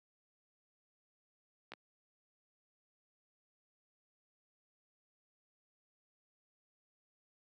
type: clicks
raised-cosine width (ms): 0.3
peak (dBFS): -30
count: 2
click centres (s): 1.72 / 1.736
effects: high-pass 200 Hz 12 dB/octave